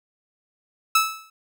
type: tone with exponential decay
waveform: sawtooth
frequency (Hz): 1307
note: E6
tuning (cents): -15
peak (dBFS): -9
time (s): 0.95-1.3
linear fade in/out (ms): 5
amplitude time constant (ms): 75
effects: none